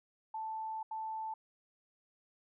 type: tone bursts at uneven times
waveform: sine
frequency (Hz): 880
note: A5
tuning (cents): 0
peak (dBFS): -37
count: 2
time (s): 0.34-0.83 / 0.91-1.34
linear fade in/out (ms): 5
effects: none